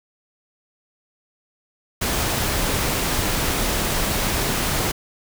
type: noise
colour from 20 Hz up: pink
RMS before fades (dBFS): -22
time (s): 2.01-4.92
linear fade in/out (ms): 10
effects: none